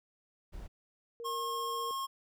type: noise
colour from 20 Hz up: brown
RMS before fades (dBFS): -44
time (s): 0.52-0.68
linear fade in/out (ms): 20
type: tone with vibrato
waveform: sine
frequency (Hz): 466.2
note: A#4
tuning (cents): 0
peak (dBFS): -40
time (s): 1.2-1.91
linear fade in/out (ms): 0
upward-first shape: triangle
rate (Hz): 15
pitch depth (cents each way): 11
type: tone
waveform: square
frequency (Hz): 1078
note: C#6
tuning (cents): -49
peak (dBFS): -35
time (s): 1.24-2.07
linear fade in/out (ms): 20
effects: none